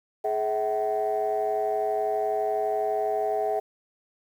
sine tone cluster, 422.4 / 650 / 762 Hz, G#4 / E5 / G5, +29 / -24 / -49 cents, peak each -27 dBFS, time 0.24-3.6 s, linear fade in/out 10 ms, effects tanh soft clip ceiling -17 dBFS + 9-bit

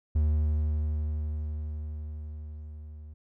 triangle tone with level ramp, 76 Hz, D#2, 40 cents flat, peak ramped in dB -19 to -40 dBFS, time 0.15-3.14 s, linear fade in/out 10 ms, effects none

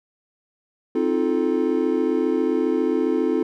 triangle chord, F dominant seventh, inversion second, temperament just, 261.9 / 314.3 / 349.2 / 436.5 Hz, C4 / Eb4 / F4 / A4, +2 / +18 / 0 / -14 cents, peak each -22 dBFS, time 0.95-3.43 s, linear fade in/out 5 ms, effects none

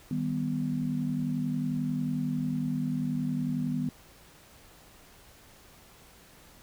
sine chord, Eb augmented, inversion none, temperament equal, 155.56 / 196 / 246.9 Hz, Eb3 / G3 / B3, 0 / 0 / 0 cents, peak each -32 / -35 / -30 dBFS, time 0.11-3.89 s, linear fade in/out 2 ms, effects pink hiss -55 dBFS RMS until 6.62 s

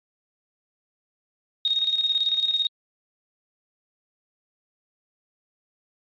sine tone with tremolo, 3729 Hz, A#7, in tune, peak -18 dBFS, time 1.65-2.67 s, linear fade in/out 2 ms, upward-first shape square, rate 18 Hz, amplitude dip 60%, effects MP3 32 kbps

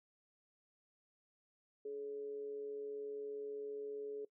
sine tone with amplitude modulation, 424 Hz, G#4, 36 cents sharp, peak -39 dBFS, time 1.85-4.25 s, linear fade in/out 5 ms, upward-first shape sine, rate 135 Hz, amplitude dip 40%, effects noise-tail reverb RT60 0.1 s tail -21 dB re dry

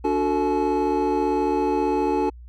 triangle tone cluster, 291.6 / 366.5 / 444.8 / 855 Hz, D4 / F#4 / A4 / A5, -12 / -16 / +19 / -50 cents, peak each -23 dBFS, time 0.04-2.3 s, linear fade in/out 10 ms, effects added 60 Hz sine -39 dBFS peak until 2.48 s

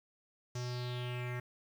square tone with low-pass filter sweep, 123.47 Hz, B2, in tune, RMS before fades -39 dBFS, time 0.55-1.4 s, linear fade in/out 5 ms, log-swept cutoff 6200 to 1900 Hz, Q 4.1, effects 10-bit

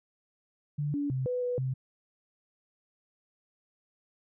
sine tone with pitch steps, 146.5 / 287.3 / 130.7 / 497.4 / 492.6 / 130.7 Hz, D3 / D4 / C3 / B4 / B4 / C3, -4 / -38 / -1 / +12 / -5 / -1 cents, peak -28 dBFS, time 0.78-1.74 s, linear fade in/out 10 ms, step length 160 ms, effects none

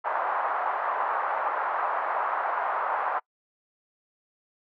pink band-pass noise, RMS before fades -28 dBFS, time 0.04-3.2 s, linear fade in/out 20 ms, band 750 to 1300 Hz, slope 24 dB/octave, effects noise-tail reverb RT60 0.1 s tail -26 dB re dry

